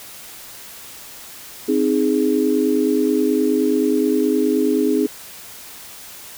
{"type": "chord", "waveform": "sine", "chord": "Ab major", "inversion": "first", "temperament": "equal", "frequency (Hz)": [261.6, 311.1, 415.3], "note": ["C4", "Eb4", "Ab4"], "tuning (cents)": [0, 0, 0], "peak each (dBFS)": -19, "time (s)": [1.68, 5.07], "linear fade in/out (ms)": 10, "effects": ["white hiss -38 dBFS RMS until 6.37 s"]}